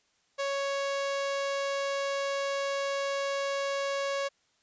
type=tone; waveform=sawtooth; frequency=555 Hz; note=C#5; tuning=2 cents sharp; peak=-25 dBFS; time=0.38-4.29 s; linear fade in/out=20 ms; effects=white hiss -70 dBFS RMS until 4.62 s + resampled to 16000 Hz